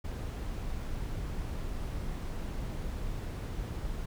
brown noise, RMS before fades -36 dBFS, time 0.04-4.06 s, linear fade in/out 10 ms, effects none

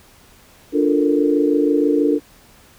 sine chord, Bb major seventh, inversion first, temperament equal, 293.7 / 349.2 / 440 / 466.2 Hz, D4 / F4 / A4 / Bb4, 0 / 0 / 0 / 0 cents, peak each -16 / -21 / -20 / -21 dBFS, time 0.72-2.2 s, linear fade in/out 50 ms, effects pink hiss -49 dBFS RMS until 2.78 s

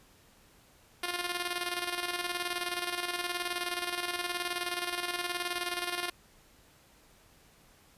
5% pulse tone with tremolo, 352.8 Hz, F4, 18 cents sharp, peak -19 dBFS, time 1.03-6.1 s, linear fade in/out 5 ms, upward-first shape square, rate 19 Hz, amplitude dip 55%, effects pink hiss -61 dBFS RMS until 7.97 s + resampled to 32000 Hz

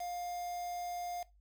triangle tone with quantisation, 706 Hz, F5, 19 cents sharp, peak -36 dBFS, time 0-1.23 s, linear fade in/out 5 ms, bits 8, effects noise-tail reverb RT60 0.2 s tail -17 dB re dry + added 50 Hz sine -62 dBFS peak until 1.4 s

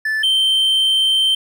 triangle tone pair in turn, 1750 / 3118 Hz, A6 / G7, -10 / -10 cents, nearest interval minor seventh, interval 1000 cents, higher second, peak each -15 / -11 dBFS, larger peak second, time 0.05-0.23 / 0.23-1.35 s, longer second, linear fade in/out 5 ms, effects none

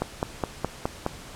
click train, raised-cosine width 1 ms, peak -10 dBFS, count 6, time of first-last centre 0.02-1.064 s, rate 4.79 Hz, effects pink hiss -43 dBFS RMS until 1.35 s + low-pass 10000 Hz 12 dB/octave

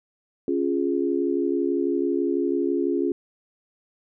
sine chord, Db major, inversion none, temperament equal, 277.2 / 349.2 / 415.3 Hz, Db4 / F4 / Ab4, 0 / 0 / 0 cents, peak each -25 / -24 / -27 dBFS, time 0.48-3.12 s, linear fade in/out 2 ms, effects none

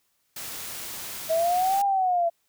white noise, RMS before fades -36 dBFS, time 0.36-1.82 s, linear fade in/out 5 ms
sine linear two-way sweep, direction up then down, 636 to 807 to 668 Hz, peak -20 dBFS, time 1.29-2.3 s, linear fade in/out 20 ms, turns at 1.83 s
effects white hiss -71 dBFS RMS until 2.48 s

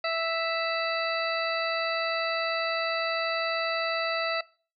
harmonic tone, 659.3 Hz, E5, in tune, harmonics 1 / 2 / 3 / 4 / 6 / 7, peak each -29 / -32 / -34 / -35 / -37 / -37 dBFS, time 0.04-4.41 s, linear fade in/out 5 ms, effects noise-tail reverb RT60 0.4 s tail -22 dB re dry

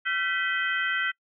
sine tone cluster, 1360 / 1530 / 1972 / 2538 / 3132 Hz, F6 / G6 / B6 / D#7 / G7, -46 / -42 / -3 / +34 / -2 cents, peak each -32 / -28 / -29 / -36 / -35 dBFS, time 0.05-1.12 s, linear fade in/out 20 ms, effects noise-tail reverb RT60 0.1 s tail -26 dB re dry

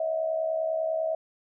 sine tone with amplitude modulation, 644 Hz, E5, 41 cents flat, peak -22 dBFS, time 0-1.15 s, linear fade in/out 5 ms, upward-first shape sine, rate 70 Hz, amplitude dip 65%, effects none

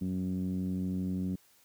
10% pulse tone with low-pass filter, 92.5 Hz, F#2, in tune, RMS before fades -33 dBFS, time 0.01-1.36 s, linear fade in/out 10 ms, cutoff 220 Hz, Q 4.9, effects white hiss -64 dBFS RMS until 1.64 s

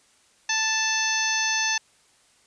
harmonic tone, 880 Hz, A5, in tune, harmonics 1 / 2 / 3 / 4 / 5 / 6 / 7, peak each -31 / -27 / -29 / -33 / -32 / -32 / -27 dBFS, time 0.49-1.78 s, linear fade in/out 5 ms, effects white hiss -60 dBFS RMS until 2.46 s + resampled to 22050 Hz

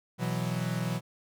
45% pulse chord, B suspended fourth, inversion none, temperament equal, 123.47 / 164.81 / 185 Hz, B2 / E3 / F#3, 0 / 0 / 0 cents, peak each -33 / -33 / -34 dBFS, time 0.18-1.01 s, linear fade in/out 50 ms, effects none

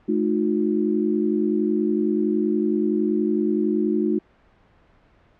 sine tone cluster, 215.7 / 309.4 / 360.1 Hz, A3 / D#4 / F#4, -34 / -10 / -47 cents, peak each -23 dBFS, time 0.08-4.19 s, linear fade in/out 10 ms, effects pink hiss -57 dBFS RMS until 5.39 s + low-pass 2000 Hz 12 dB/octave

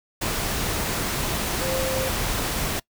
sine tone in noise, 525 Hz, C5, 6 cents sharp, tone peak -26 dBFS, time 1.61-2.09 s, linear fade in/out 10 ms, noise pink, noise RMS -26 dBFS, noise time 0.21-2.8 s, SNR -3 dB, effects noise-tail reverb RT60 0.1 s tail -23 dB re dry

